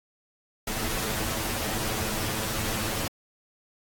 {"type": "noise with comb filter", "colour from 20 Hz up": "pink", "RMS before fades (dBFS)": -30, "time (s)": [0.67, 3.08], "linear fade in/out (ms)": 5, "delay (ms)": 9.2, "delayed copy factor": 0.95, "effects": ["AAC 64 kbps"]}